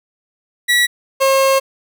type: tone pair in turn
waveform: 30% pulse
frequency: 1939 / 538.2 Hz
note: B6 / C5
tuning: -32 / +49 cents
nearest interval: octave + minor seventh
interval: 2219 cents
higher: first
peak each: -8 dBFS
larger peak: neither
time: 0.68-0.87 / 1.2-1.6 s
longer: second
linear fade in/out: 20 ms
effects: none